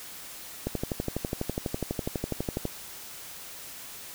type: click train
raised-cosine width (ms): 2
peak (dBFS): -15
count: 25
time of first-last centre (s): 0.67-2.653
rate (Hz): 12.1
effects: white hiss -43 dBFS RMS until 4.14 s